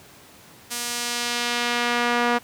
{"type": "tone with band-pass filter sweep", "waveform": "sawtooth", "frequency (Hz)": 240, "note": "B3", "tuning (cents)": -49, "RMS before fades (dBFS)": -24, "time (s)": [0.7, 2.39], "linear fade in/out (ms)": 20, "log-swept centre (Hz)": [9300, 1200], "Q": 0.73, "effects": ["pink hiss -48 dBFS RMS until 2.43 s", "high-pass 100 Hz 12 dB/octave"]}